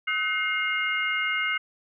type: tone cluster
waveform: sine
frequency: 1280 / 1506 / 2131 / 2840 Hz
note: D#6 / F#6 / C7 / F7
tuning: +49 / +30 / +31 / +28 cents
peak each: -33 / -30 / -26 / -32 dBFS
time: 0.07-1.58 s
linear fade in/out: 10 ms
effects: none